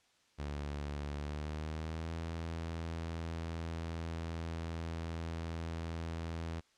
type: tone with pitch glide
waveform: sawtooth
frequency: 72.7 to 82.55 Hz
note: D2 to E2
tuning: -17 to +3 cents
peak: -34 dBFS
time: 0.38-6.61 s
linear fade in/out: 20 ms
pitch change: +220 cents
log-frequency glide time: 1.16-2.13 s
effects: white hiss -70 dBFS RMS until 6.77 s + low-pass 6000 Hz 12 dB/octave